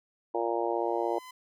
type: harmonic tone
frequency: 116.54 Hz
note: A#2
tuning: in tune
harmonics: 3 / 4 / 5 / 6 / 7 / 8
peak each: -32 / -33 / -34 / -35 / -35 / -36 dBFS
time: 0.34-1.19 s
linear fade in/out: 10 ms
type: tone with exponential growth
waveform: sawtooth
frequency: 1016 Hz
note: B5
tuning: 49 cents sharp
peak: -39 dBFS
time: 0.52-1.31 s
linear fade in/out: 5 ms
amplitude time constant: 170 ms
effects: none